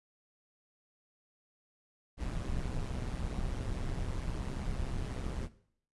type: noise with amplitude modulation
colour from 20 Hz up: brown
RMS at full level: -33 dBFS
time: 2.17-5.49 s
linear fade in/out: 50 ms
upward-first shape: sine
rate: 128 Hz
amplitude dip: 65%
effects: noise-tail reverb RT60 0.6 s tail -17 dB re dry + resampled to 24000 Hz